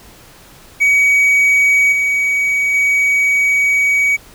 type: tone with level steps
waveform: triangle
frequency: 2262 Hz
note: C#7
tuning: 34 cents sharp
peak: -7 / -11 / -9 dBFS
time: 0.8-4.17 s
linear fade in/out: 20 ms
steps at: 1.92 / 2.74 s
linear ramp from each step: 5 ms
effects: pink hiss -42 dBFS RMS until 4.34 s